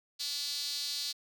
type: tone with high-pass filter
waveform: sawtooth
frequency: 287.6 Hz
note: D4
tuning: 36 cents flat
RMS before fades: -36 dBFS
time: 0.19-1.13 s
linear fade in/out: 20 ms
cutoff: 4300 Hz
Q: 5.1
effects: none